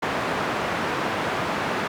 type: band-pass noise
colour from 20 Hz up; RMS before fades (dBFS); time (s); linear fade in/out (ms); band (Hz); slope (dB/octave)
white; -26; 0.02-1.88; 10; 110 to 1400; 12
effects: none